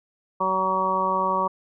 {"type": "harmonic tone", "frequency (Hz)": 188.6, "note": "F#3", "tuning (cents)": 33, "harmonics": [1, 2, 3, 4, 5, 6], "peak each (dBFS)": [-33, -32, -29, -36, -24, -24], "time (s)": [0.4, 1.48], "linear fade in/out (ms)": 10, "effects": []}